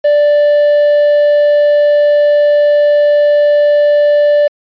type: tone with quantisation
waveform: triangle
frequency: 587.3 Hz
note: D5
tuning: in tune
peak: -4 dBFS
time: 0.04-4.48 s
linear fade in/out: 10 ms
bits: 5
effects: resampled to 11025 Hz